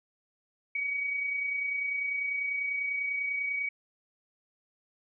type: tone with amplitude modulation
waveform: sine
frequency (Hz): 2260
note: C#7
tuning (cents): +33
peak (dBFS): -27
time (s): 0.75-3.69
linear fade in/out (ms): 5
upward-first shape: sine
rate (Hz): 30.1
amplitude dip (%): 40
effects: none